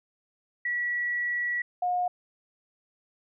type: tone pair in turn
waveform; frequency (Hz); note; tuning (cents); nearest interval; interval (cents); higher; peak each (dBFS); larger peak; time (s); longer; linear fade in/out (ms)
sine; 1937 / 718.5; B6 / F5; -34 / +49; octave + perfect fourth; 1717; first; -26 / -24; second; 0.65-1.62 / 1.82-2.08; first; 5
effects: none